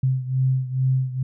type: beating tone pair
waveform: sine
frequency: 130 / 132.3 Hz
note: C3 / C3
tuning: -11 / +20 cents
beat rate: 2.3 Hz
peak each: -20 / -24 dBFS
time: 0.03-1.23 s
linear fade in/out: 5 ms
effects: none